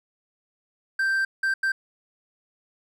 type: tone bursts at uneven times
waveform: triangle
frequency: 1568 Hz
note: G6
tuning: in tune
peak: -19 dBFS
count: 3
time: 0.99-1.25 / 1.43-1.54 / 1.63-1.72 s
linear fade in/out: 5 ms
effects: none